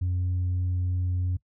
sine tone, 90.3 Hz, F#2, 42 cents flat, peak -22 dBFS, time 0.01-1.37 s, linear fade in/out 10 ms, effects noise-tail reverb RT60 0.1 s tail -19 dB re dry + tanh soft clip ceiling -22 dBFS

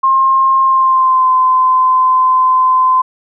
sine tone with pitch glide, 1065 to 1029.3 Hz, C6 to C6, +30 to -29 cents, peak -7 dBFS, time 0.03-3.02 s, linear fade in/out 10 ms, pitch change -59 cents, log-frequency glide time 0.62-1.3 s, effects none

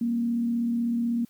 sine tone with frequency modulation, 235 Hz, A#3, 14 cents sharp, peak -23 dBFS, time 0.01-1.25 s, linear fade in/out 5 ms, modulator 36.1 Hz, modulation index 0.28, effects white hiss -62 dBFS RMS until 1.29 s

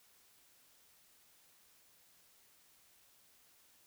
silence, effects white hiss -67 dBFS RMS until 3.86 s

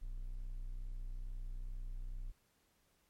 triangle tone, 31.15 Hz, B0, 16 cents sharp, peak -38 dBFS, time 0.01-2.32 s, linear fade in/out 20 ms, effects pink hiss -75 dBFS RMS until 3.09 s + MP3 64 kbps

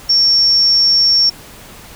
sine tone, 5480 Hz, F8, 34 cents flat, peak -8 dBFS, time 0.09-1.3 s, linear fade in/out 10 ms, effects pink hiss -37 dBFS RMS until 1.95 s

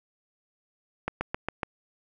slowing click train, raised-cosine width 0.5 ms, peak -13 dBFS, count 5, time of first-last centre 1.08-1.632 s, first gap 130 ms, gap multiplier 1.04, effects none

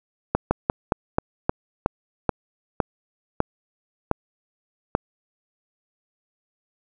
slowing click train, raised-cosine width 1 ms, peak -4 dBFS, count 12, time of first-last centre 0.35-4.951 s, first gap 160 ms, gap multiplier 1.18, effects none

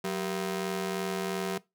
sawtooth ring-modulated tone, 286.9 Hz, D4, 40 cents flat, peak -23 dBFS, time 0.04-1.58 s, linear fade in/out 5 ms, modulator 102 Hz, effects noise-tail reverb RT60 0.2 s tail -20 dB re dry

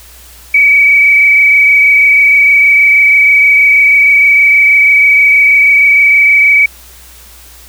sine tone with frequency modulation, 2276 Hz, C#7, 45 cents sharp, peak -3 dBFS, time 0.54-6.66 s, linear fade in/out 5 ms, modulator 26.3 Hz, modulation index 1.6, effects added 60 Hz sine -38 dBFS peak until 7.68 s + white hiss -37 dBFS RMS until 7.68 s

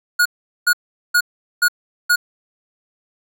square tone bursts, 1446 Hz, F#6, 40 cents flat, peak -12 dBFS, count 5, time 0.19-2.16 s, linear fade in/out 10 ms, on 66 ms, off 410 ms, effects none

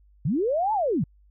sine linear two-way sweep, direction up then down, 116.54 to 894 to 116.54 Hz, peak -21 dBFS, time 0.25-1.04 s, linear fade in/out 5 ms, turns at 0.73 s, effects added 50 Hz sine -54 dBFS peak until 1.3 s

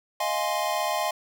square chord, F minor seventh, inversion third, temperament equal, 622.3 / 698.5 / 830.6 / 1046.5 Hz, Eb5 / F5 / Ab5 / C6, 0 / 0 / 0 / 0 cents, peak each -31 dBFS, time 0.2-1.11 s, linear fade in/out 5 ms, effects none

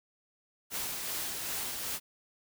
white noise with tremolo, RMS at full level -35 dBFS, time 0.7-2 s, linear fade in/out 50 ms, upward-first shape sine, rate 2.6 Hz, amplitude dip 30%, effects none

